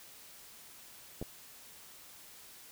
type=clicks; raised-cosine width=2 ms; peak=-26 dBFS; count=2; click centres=1.215 / 1.226 s; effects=white hiss -54 dBFS RMS until 2.71 s